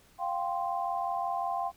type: chord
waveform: sine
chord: F suspended second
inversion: none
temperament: equal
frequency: 698.5 / 784 / 1046.5 Hz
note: F5 / G5 / C6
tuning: 0 / 0 / 0 cents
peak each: -33 / -33 / -35 dBFS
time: 0.18-1.72 s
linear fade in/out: 50 ms
effects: pink hiss -61 dBFS RMS until 1.76 s